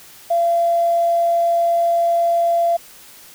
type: tone with tanh clipping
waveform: triangle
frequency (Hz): 682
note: F5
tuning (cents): -41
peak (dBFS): -13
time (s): 0.3-2.77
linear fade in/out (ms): 10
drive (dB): 2
effects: white hiss -43 dBFS RMS until 3.34 s